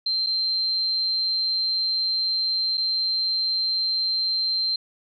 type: tone with dropouts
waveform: sine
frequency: 4138 Hz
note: C8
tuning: 20 cents flat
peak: -21 dBFS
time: 0.06-4.76 s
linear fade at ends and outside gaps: 5 ms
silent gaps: 0.264-0.268 / 2.773-2.777 s
effects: none